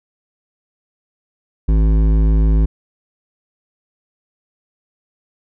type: tone with hard clipping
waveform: sine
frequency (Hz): 53.4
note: G#1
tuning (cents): +49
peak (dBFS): -12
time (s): 1.68-2.66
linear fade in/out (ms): 10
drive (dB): 12
effects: none